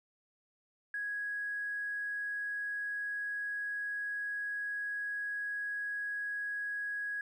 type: tone with tanh clipping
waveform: triangle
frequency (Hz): 1661.2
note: G#6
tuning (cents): 0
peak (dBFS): -34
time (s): 0.94-7.21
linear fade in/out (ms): 2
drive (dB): 2
effects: none